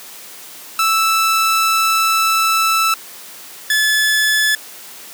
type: tone pair in turn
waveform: sawtooth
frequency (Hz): 1318.5 / 1723.3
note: E6 / A6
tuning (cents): 0 / -36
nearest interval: perfect fourth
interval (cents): 464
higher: second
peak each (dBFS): -9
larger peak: neither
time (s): 0.79-2.94 / 3.7-4.55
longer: first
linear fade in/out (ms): 2
effects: white hiss -36 dBFS RMS until 5.13 s + high-pass 200 Hz 12 dB/octave